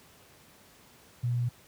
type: tone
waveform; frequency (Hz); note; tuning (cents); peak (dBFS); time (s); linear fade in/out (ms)
sine; 121.1; B2; -34; -25; 1.23-1.49; 10
effects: pink hiss -57 dBFS RMS until 1.67 s + high-pass 80 Hz 12 dB/octave